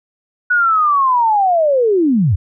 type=linear sweep; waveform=sine; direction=down; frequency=1480 to 75.3 Hz; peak=-10 dBFS; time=0.5-2.36 s; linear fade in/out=10 ms; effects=none